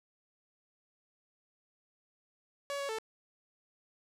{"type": "tone with pitch steps", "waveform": "sawtooth", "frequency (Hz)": [564, 559, 441.7], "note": ["C#5", "C#5", "A4"], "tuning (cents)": [30, 14, 7], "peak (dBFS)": -31, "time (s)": [2.7, 2.985], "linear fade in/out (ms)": 0, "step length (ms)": 95, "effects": ["low-pass 10000 Hz 12 dB/octave"]}